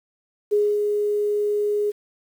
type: tone with ADSR envelope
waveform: sine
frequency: 415.3 Hz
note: G#4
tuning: in tune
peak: -15 dBFS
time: 0.51-1.92 s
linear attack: 20 ms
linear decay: 240 ms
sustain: -4 dB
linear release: 24 ms
effects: 8-bit